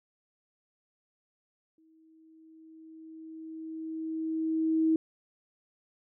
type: tone with exponential growth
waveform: sine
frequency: 320 Hz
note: D#4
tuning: 49 cents sharp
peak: -21 dBFS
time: 1.78-4.96 s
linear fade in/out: 2 ms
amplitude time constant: 690 ms
effects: none